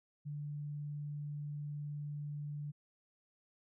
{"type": "tone", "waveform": "sine", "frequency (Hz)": 146.83, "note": "D3", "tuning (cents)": 0, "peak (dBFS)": -39, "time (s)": [0.25, 2.72], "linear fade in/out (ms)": 20, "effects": []}